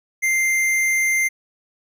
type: tone with tanh clipping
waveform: sine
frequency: 2093 Hz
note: C7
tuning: in tune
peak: -18 dBFS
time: 0.22-1.29 s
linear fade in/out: 20 ms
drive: 17 dB
effects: none